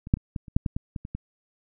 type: clicks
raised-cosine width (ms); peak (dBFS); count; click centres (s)
5; -25 / -6 / -27 / -17 / -30 / -7 / -13 / -16 / -19 / -24 / -19; 11; 0.071 / 0.139 / 0.171 / 0.362 / 0.482 / 0.565 / 0.662 / 0.765 / 0.962 / 1.051 / 1.15
effects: none